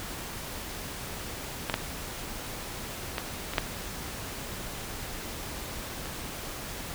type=clicks; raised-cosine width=0.3 ms; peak=-12 / -9 / -12 / -17 / -7 / -23 dBFS; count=6; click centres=1.698 / 1.741 / 3.182 / 3.536 / 3.582 / 6.057 s; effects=pink hiss -38 dBFS RMS until 6.94 s